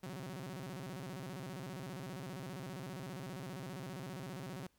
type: tone with vibrato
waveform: sawtooth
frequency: 156.8 Hz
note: D#3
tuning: 14 cents sharp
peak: -39 dBFS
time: 0.03-4.67 s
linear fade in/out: 5 ms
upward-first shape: square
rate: 15 Hz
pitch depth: 300 cents each way
effects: pink hiss -75 dBFS RMS until 4.78 s